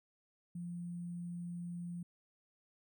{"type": "tone with sample-and-hold", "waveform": "sine", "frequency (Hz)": 173.7, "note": "F3", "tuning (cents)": -9, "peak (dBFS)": -40, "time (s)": [0.55, 2.03], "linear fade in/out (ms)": 5, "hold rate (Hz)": 8820, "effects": []}